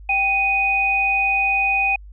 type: tone pair together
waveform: sine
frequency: 782.2 / 2489 Hz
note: G5 / D#7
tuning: -4 / 0 cents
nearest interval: octave + minor sixth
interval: 2004 cents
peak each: -22 / -17 dBFS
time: 0.09-1.96 s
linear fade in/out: 5 ms
effects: added 50 Hz sine -37 dBFS peak until 2.12 s